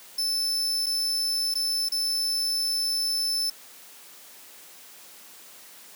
40% pulse tone with dropouts, 5274 Hz, E8, in tune, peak -23 dBFS, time 0.18-3.5 s, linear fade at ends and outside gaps 5 ms, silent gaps 0.861-0.865 / 1.541-1.553 / 1.888-1.919 s, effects white hiss -48 dBFS RMS until 5.95 s + high-pass 200 Hz 12 dB/octave

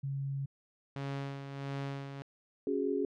sine tone, 137.7 Hz, C#3, 11 cents flat, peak -33 dBFS, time 0.03-0.46 s, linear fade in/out 10 ms
sawtooth tone with tremolo, 138.59 Hz, C#3, in tune, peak -31 dBFS, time 0.96-2.22 s, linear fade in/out 0 ms, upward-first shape sine, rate 1.5 Hz, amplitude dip 55%
sine chord, C# suspended fourth, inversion none, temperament equal, 277.2 / 370 / 415.3 Hz, C#4 / F#4 / G#4, 0 / 0 / 0 cents, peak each -34 / -35 / -33 dBFS, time 2.67-3.05 s, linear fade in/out 2 ms
effects low-pass 4000 Hz 12 dB/octave

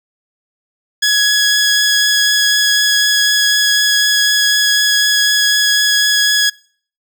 15% pulse tone with vibrato, 1676 Hz, G#6, 15 cents sharp, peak -4 dBFS, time 1.02-6.5 s, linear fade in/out 10 ms, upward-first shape triangle, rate 4 Hz, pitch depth 9 cents each way, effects noise-tail reverb RT60 0.5 s tail -24 dB re dry

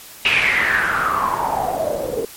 white noise with low-pass filter sweep, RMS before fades -19 dBFS, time 0.25-2.25 s, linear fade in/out 2 ms, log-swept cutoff 2700 to 440 Hz, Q 8.1, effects white hiss -39 dBFS RMS until 2.36 s + MP3 64 kbps

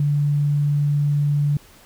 sine tone, 145.4 Hz, D3, 17 cents flat, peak -16 dBFS, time 0-1.57 s, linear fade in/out 2 ms, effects pink hiss -49 dBFS RMS until 1.85 s

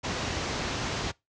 pink low-pass noise, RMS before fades -31 dBFS, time 0.03-1.12 s, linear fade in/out 20 ms, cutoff 6800 Hz, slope 48 dB/octave, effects noise-tail reverb RT60 0.2 s tail -23 dB re dry + high-pass 60 Hz 12 dB/octave

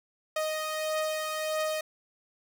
sawtooth beating tone pair, 622.3 / 623.9 Hz, D#5 / D#5, 0 / +5 cents, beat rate 1.6 Hz, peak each -26 / -33 dBFS, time 0.36-1.81 s, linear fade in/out 5 ms, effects none

